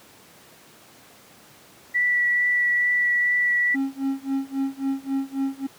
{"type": "tone with vibrato", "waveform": "sine", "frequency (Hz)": 1955, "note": "B6", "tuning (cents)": -18, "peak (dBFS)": -18, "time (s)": [1.94, 3.76], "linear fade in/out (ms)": 20, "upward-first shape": "triangle", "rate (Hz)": 2.3, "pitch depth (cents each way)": 11}
{"type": "tone with tremolo", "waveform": "triangle", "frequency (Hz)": 271.3, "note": "C#4", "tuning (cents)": -37, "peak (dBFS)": -18, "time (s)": [3.74, 5.67], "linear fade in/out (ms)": 10, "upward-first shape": "sine", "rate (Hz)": 3.7, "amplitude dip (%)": 95}
{"effects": ["pink hiss -50 dBFS RMS until 5.78 s", "high-pass 150 Hz 12 dB/octave"]}